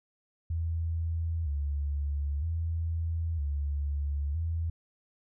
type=tone with vibrato; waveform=sine; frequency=76.9 Hz; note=D#2; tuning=20 cents flat; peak=-28 dBFS; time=0.5-4.7 s; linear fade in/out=5 ms; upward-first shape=square; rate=0.52 Hz; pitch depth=120 cents each way; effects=none